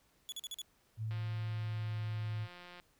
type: tone bursts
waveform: sawtooth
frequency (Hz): 3405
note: G#7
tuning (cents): +42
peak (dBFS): -37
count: 5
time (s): 0.29-0.617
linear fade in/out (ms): 0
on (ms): 31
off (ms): 43
type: tone with pitch glide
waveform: sine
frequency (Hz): 110 to 108.61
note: A2 to A2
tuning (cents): 0 to -22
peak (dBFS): -35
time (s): 0.97-2.48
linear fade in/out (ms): 50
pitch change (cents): -22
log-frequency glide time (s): 1.29-2.02
type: click train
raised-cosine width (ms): 0.3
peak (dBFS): -36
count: 300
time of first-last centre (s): 1.11-2.799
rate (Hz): 177
effects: pink hiss -71 dBFS RMS until 2.99 s